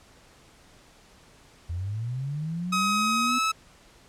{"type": "linear sweep", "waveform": "sine", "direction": "up", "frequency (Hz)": [81, 250.5], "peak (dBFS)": -28, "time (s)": [1.69, 3.39], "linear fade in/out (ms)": 10}
{"type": "tone with pitch glide", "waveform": "sawtooth", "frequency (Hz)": [1267, 1298.9], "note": ["D#6", "E6"], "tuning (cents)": [31, -26], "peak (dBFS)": -19, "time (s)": [2.72, 3.52], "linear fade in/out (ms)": 10, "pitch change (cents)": 43, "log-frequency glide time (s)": [3.26, 3.36]}
{"effects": ["pink hiss -55 dBFS RMS until 4.08 s", "low-pass 9000 Hz 12 dB/octave"]}